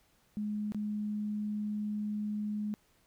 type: tone with dropouts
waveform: sine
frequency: 209.8 Hz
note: G#3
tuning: 18 cents sharp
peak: -32 dBFS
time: 0.37-2.74 s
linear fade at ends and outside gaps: 0 ms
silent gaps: 0.721-0.746 s
effects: pink hiss -69 dBFS RMS until 3.06 s